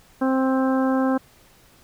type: harmonic tone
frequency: 263 Hz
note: C4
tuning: 9 cents sharp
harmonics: 1 / 2 / 3 / 4 / 5 / 6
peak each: -19 / -25 / -29 / -31 / -33 / -35 dBFS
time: 0.21-1.18 s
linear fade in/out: 10 ms
effects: pink hiss -54 dBFS RMS until 1.83 s